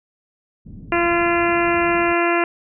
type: low-pass noise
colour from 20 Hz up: white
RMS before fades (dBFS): -37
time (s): 0.65-2.14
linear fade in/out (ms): 20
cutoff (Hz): 230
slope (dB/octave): 24
type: harmonic tone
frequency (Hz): 343.3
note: F4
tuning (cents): -30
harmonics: 1 / 2 / 3 / 4 / 5 / 6 / 7 / 8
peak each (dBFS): -19 / -22 / -24 / -25 / -26 / -27 / -27 / -28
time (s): 0.92-2.44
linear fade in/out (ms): 2
effects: none